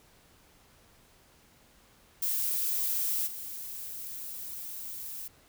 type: noise with level steps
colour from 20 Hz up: violet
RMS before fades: -30 / -40 dBFS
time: 2.22-5.28 s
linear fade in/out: 5 ms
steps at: 3.26 s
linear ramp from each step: 20 ms
effects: pink hiss -61 dBFS RMS until 5.48 s